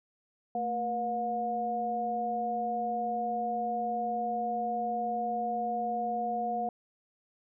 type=tone cluster; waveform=sine; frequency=224 / 480.5 / 717 Hz; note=A3 / B4 / F5; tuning=+31 / -48 / +45 cents; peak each=-38 / -38 / -30 dBFS; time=0.55-6.69 s; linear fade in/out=2 ms; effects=none

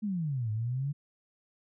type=exponential two-way sweep; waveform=sine; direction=down then up; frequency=220 to 105.5 to 147.4 Hz; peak=-29 dBFS; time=0.02-0.93 s; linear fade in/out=20 ms; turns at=0.51 s; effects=none

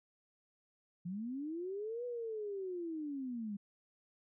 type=linear two-way sweep; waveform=sine; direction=up then down; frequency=167.3 to 493.8 to 196.5 Hz; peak=-38 dBFS; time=1.05-3.57 s; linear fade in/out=10 ms; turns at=2.05 s; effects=none

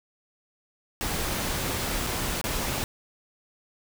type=noise with dropouts; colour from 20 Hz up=pink; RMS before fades=-29 dBFS; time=1.01-2.84 s; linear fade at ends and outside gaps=0 ms; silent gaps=2.066-2.07 / 2.414-2.441 s; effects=none

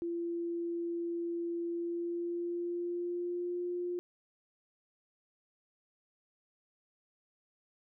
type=tone with pitch glide; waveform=sine; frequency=341 to 353.4 Hz; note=F4 to F4; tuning=-41 to +21 cents; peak=-33 dBFS; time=0.02-3.99 s; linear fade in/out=0 ms; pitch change=+62 cents; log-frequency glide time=1.68-3.63 s; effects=none

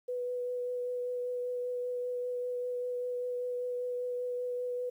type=tone with vibrato; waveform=sine; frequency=493.9 Hz; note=B4; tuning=in tune; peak=-32 dBFS; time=0.08-4.9 s; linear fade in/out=10 ms; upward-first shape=triangle; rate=5.1 Hz; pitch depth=13 cents each way; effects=11-bit

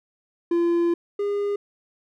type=tone pair in turn; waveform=triangle; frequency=342.1 / 406.8 Hz; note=F4 / G#4; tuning=-36 / -36 cents; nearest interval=minor third; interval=300 cents; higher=second; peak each=-16 / -20 dBFS; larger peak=first; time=0.51-0.94 / 1.19-1.56 s; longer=first; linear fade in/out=5 ms; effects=none

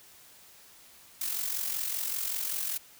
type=noise with amplitude modulation; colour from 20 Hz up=blue; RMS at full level=-30 dBFS; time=1.21-2.78 s; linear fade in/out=5 ms; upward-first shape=sine; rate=45.2 Hz; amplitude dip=60%; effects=white hiss -55 dBFS RMS until 2.99 s

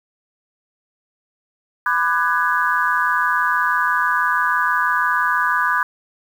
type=chord; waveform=sine; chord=G# half-diminished seventh; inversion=first; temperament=just; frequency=996.7 / 1196.1 / 1495.1 / 1661.2 Hz; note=B5 / D6 / F#6 / G#6; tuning=+16 / +31 / +18 / 0 cents; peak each=-21 dBFS; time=1.86-5.83 s; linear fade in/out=2 ms; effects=7-bit

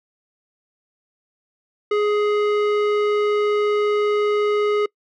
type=tone with low-pass filter; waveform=square; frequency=417.3 Hz; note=G#4; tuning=8 cents sharp; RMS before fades=-19 dBFS; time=1.91-4.86 s; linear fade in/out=5 ms; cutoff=2400 Hz; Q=0.74; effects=noise-tail reverb RT60 0.1 s tail -25 dB re dry

